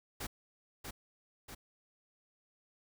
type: noise with echo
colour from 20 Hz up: pink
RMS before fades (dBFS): -40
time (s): 0.2-0.27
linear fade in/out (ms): 10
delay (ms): 640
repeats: 2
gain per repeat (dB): -4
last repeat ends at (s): 1.55
effects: none